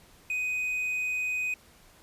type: tone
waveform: triangle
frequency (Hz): 2500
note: D#7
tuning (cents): +8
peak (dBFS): -26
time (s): 0.3-1.54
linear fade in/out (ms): 2
effects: pink hiss -57 dBFS RMS until 2.02 s + resampled to 32000 Hz